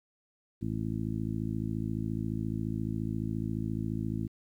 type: harmonic tone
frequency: 54.4 Hz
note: A1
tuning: 19 cents flat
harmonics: 1 / 2 / 3 / 4 / 5 / 6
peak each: -42 / -35 / -37 / -36 / -39 / -40 dBFS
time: 0.61-4.28 s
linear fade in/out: 20 ms
effects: 11-bit